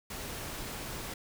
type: noise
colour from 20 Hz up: pink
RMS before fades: -40 dBFS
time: 0.1-1.14 s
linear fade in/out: 5 ms
effects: none